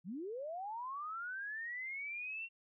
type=linear sweep; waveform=sine; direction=up; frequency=153 to 2747 Hz; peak=-40 dBFS; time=0.04-2.49 s; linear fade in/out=50 ms; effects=none